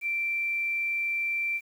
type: tone with quantisation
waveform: sine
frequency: 2349 Hz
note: D7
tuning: in tune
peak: -26 dBFS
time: 0.01-1.61 s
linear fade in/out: 50 ms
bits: 9
effects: none